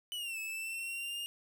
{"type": "exponential two-way sweep", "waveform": "45% pulse", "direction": "down then up", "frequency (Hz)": [3004, 2599, 2837], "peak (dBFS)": -37, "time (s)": [0.12, 1.26], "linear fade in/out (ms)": 0, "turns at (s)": 0.39, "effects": []}